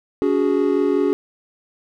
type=chord; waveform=triangle; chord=C# suspended fourth; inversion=none; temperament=equal with one note detuned; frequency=284.2 / 370 / 415.3 Hz; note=C#4 / F#4 / G#4; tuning=+43 / 0 / 0 cents; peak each=-18 dBFS; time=0.22-1.13 s; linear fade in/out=0 ms; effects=none